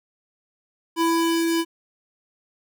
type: tone pair together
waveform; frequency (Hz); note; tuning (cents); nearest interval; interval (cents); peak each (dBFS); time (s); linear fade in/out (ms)
square; 332 / 995; E4 / B5; +12 / +13; octave + perfect fifth; 1901; -20 / -27; 0.96-1.65; 50
effects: none